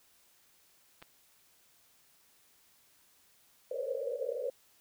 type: clicks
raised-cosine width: 0.3 ms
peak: -38 / -32 dBFS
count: 2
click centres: 1.019 / 1.025 s
type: band-pass noise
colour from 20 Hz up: pink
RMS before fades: -36 dBFS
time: 3.71-4.5 s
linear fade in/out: 2 ms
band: 470 to 560 Hz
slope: 96 dB/octave
effects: white hiss -66 dBFS RMS until 4.8 s